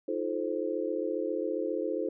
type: chord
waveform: sine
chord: F dominant seventh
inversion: third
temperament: just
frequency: 314.3 / 349.2 / 436.5 / 523.8 Hz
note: Eb4 / F4 / A4 / C5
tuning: +18 / 0 / -14 / +2 cents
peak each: -35 / -35 / -34 / -34 dBFS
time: 0.08-2.09 s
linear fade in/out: 5 ms
effects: none